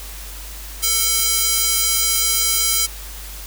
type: tone with high-pass filter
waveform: square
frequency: 447.4 Hz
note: A4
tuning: 29 cents sharp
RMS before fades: -18 dBFS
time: 0.82-2.87 s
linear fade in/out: 20 ms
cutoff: 5400 Hz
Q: 0.56
effects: added 50 Hz sine -33 dBFS peak until 3.46 s + white hiss -36 dBFS RMS until 3.46 s